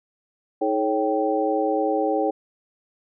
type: tone cluster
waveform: sine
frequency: 316.7 / 426.9 / 550 / 779 Hz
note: D#4 / G#4 / C#5 / G5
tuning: +31 / +48 / -14 / -11 cents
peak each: -25 dBFS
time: 0.61-2.31 s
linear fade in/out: 10 ms
effects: none